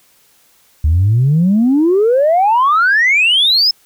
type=exponential sweep; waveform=sine; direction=up; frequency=72.7 to 5280 Hz; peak=-7 dBFS; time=0.84-3.71 s; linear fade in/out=5 ms; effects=tanh soft clip ceiling -5 dBFS + white hiss -52 dBFS RMS until 3.85 s